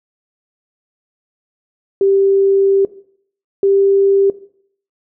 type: tone pair in turn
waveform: sine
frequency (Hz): 392 / 394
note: G4 / G4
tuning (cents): 0 / +9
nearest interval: unison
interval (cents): 9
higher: second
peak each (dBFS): -9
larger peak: neither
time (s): 2.01-2.85 / 3.63-4.3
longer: first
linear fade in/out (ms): 2
effects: noise-tail reverb RT60 0.6 s tail -17 dB re dry